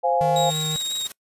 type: chord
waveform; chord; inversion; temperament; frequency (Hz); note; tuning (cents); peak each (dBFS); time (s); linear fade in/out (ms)
sine; F minor; second; equal; 523.3 / 698.5 / 830.6; C5 / F5 / Ab5; 0 / 0 / 0; -22; 0.03-0.51; 20
type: tone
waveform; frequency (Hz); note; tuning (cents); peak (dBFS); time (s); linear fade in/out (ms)
square; 155.56; D#3; 0; -27; 0.21-0.76; 0
type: tone with vibrato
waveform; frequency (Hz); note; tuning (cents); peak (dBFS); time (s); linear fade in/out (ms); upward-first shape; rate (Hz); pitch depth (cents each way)
30% pulse; 3775; A#7; +21; -22; 0.36-1.07; 2; square; 5.5; 14
type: noise with tremolo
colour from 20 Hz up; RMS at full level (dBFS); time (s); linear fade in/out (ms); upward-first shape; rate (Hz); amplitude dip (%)
white; -36; 0.5-1.12; 2; sine; 20; 70
effects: noise-tail reverb RT60 0.1 s tail -24 dB re dry + resampled to 32000 Hz